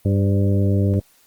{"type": "harmonic tone with a mistuned harmonic", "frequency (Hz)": 99, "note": "G2", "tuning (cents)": 18, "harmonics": [1, 2, 3, 4, 5, 6], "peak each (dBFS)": [-16, -22, -26, -28, -30, -32], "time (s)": [0.05, 1], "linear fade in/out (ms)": 5, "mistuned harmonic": 5, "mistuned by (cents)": 37, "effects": ["white hiss -56 dBFS RMS until 1.26 s", "Opus 24 kbps"]}